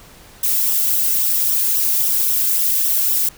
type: noise with flanger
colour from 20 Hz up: violet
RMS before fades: -17 dBFS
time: 0.43-3.29 s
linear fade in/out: 5 ms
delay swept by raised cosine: 0.43 to 1.73 ms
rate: 3.7 Hz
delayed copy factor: -0.6
effects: pink hiss -44 dBFS RMS until 3.37 s